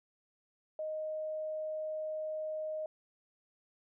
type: tone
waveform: sine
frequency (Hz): 622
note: D#5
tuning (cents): -1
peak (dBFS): -35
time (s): 0.79-2.86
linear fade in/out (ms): 2
effects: none